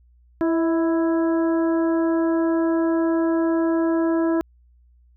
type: harmonic tone with a mistuned harmonic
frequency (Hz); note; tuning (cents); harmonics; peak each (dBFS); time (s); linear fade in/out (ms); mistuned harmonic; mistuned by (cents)
330.6; E4; +5; 1 / 2 / 3 / 4 / 5; -18 / -27 / -32 / -36 / -37; 0.41-4.41; 0; 2; -36
effects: added 60 Hz sine -52 dBFS peak until 5.16 s